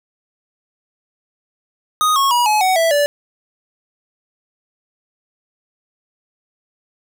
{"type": "tone with pitch steps", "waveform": "square", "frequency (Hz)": [1244.5, 1096, 965.2, 850, 748.6, 659.3, 580.6], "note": ["D#6", "C#6", "B5", "G#5", "F#5", "E5", "D5"], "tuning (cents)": [0, -20, -40, 40, 20, 0, -20], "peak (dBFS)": -13, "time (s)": [2.01, 3.06], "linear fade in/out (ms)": 0, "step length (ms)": 150, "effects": []}